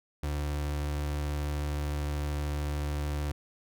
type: tone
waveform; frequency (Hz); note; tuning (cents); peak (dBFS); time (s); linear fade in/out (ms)
35% pulse; 73.42; D2; 0; -28; 0.23-3.32; 5
effects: none